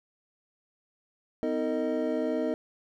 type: tone cluster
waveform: triangle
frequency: 253.6 / 315.5 / 455.6 / 623 Hz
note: B3 / D#4 / A#4 / D#5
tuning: +46 / +24 / -40 / +2 cents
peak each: -30 dBFS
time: 1.43-2.54 s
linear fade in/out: 0 ms
effects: none